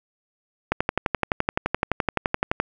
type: click train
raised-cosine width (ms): 0.5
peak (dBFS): -5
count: 23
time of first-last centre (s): 0.72-2.6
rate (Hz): 11.7
effects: none